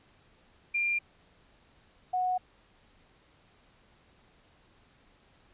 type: tone pair in turn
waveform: sine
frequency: 2390 / 734.3 Hz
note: D7 / F#5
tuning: +30 / -13 cents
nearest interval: octave + minor sixth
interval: 2043 cents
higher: first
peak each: -26 dBFS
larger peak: neither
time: 0.74-0.99 / 2.13-2.38 s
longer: neither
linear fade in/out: 10 ms
effects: pink hiss -63 dBFS RMS until 5.53 s + resampled to 8000 Hz